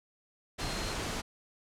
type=tone in noise; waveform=sine; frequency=4186 Hz; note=C8; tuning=in tune; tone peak=-43 dBFS; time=0.6-0.94 s; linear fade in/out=20 ms; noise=pink; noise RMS=-35 dBFS; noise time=0.58-1.22 s; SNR=-11 dB; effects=low-pass 8000 Hz 12 dB/octave